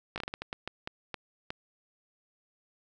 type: slowing click train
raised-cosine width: 0.3 ms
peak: -19 dBFS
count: 12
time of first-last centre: 0.16-1.505 s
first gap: 18 ms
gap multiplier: 1.35
effects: none